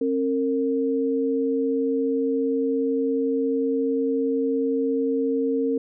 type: tone pair together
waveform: sine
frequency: 269.5 / 458.6 Hz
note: C#4 / A#4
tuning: -49 / -28 cents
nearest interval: major sixth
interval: 921 cents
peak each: -23 dBFS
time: 0.01-5.78 s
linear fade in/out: 5 ms
effects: none